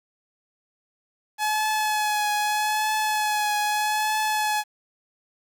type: tone with vibrato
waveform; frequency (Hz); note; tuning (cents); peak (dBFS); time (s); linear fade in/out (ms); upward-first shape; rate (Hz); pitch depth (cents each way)
sawtooth; 849; G#5; +38; -18; 1.38-4.64; 50; triangle; 0.8; 28
effects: 9-bit